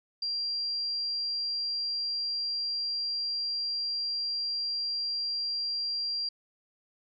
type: tone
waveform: sine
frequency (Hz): 4750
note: D8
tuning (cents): +19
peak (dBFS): -29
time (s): 0.22-6.29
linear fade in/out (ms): 5
effects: none

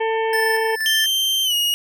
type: harmonic tone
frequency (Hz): 446.5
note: A4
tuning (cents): +25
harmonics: 1 / 2 / 4 / 5 / 6 / 7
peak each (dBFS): -20 / -23 / -29 / -32 / -39 / -37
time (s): 0-0.76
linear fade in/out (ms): 10
type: tone with tremolo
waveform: square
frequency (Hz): 1760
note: A6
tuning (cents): 0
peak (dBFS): -20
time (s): 0.33-1.06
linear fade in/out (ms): 2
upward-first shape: square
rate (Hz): 2.1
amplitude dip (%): 50
type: tone with pitch glide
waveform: 40% pulse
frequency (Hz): 3136 to 2876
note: G7 to F#7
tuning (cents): 0 to -50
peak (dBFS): -16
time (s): 0.86-1.74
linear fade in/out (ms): 0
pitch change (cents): -150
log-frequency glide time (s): 1.44-1.54
effects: none

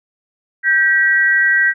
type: tone pair together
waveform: sine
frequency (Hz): 1572 / 1923.7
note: G6 / B6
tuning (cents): +4 / -46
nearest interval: minor third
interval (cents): 350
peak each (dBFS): -13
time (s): 0.63-1.74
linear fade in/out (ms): 50
effects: none

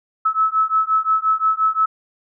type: beating tone pair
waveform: sine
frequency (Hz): 1297 / 1302.7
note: E6 / E6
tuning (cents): -28 / -21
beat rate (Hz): 5.7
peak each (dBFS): -18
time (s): 0.25-1.86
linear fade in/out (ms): 10
effects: none

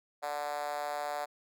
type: tone with high-pass filter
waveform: 5% pulse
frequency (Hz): 146.83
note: D3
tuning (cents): 0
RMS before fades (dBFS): -36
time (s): 0.22-1.26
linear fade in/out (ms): 20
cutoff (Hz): 660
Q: 5.7
effects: none

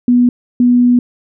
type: tone pair in turn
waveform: sine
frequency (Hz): 244.7 / 244.7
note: B3 / B3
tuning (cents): -16 / -16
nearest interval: unison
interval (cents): 0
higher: neither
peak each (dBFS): -6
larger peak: neither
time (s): 0.08-0.29 / 0.6-0.99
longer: second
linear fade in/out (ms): 2
effects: none

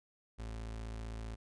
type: tone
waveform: 35% pulse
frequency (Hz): 55.5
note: A1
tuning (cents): +16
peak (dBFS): -39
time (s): 0.38-1.36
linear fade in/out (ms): 20
effects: resampled to 22050 Hz

